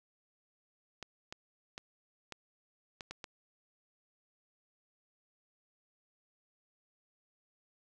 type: clicks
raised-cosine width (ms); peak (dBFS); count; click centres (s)
0.2; -25; 7; 1.027 / 1.325 / 1.779 / 2.323 / 3.008 / 3.11 / 3.242
effects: none